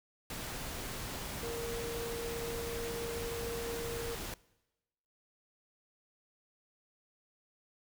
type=tone in noise; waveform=sine; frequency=466.2 Hz; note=A#4; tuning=in tune; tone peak=-38 dBFS; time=1.43-4.15 s; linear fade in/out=2 ms; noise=pink; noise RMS=-41 dBFS; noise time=0.3-4.34 s; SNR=0 dB; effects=noise-tail reverb RT60 1.0 s tail -22 dB re dry